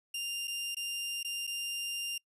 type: tone with dropouts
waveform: sawtooth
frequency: 2794 Hz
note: F7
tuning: in tune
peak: -31 dBFS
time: 0.14-2.18 s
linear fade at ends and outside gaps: 5 ms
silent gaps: 0.474-0.478 / 0.748-0.767 / 1.231-1.246 / 1.469-1.474 s
effects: noise-tail reverb RT60 0.1 s tail -26 dB re dry + resampled to 32000 Hz